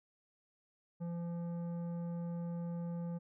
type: tone with tanh clipping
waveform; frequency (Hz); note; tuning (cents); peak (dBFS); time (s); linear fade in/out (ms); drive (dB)
sine; 171.1; F3; -35; -39; 1-3.19; 20; 11
effects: none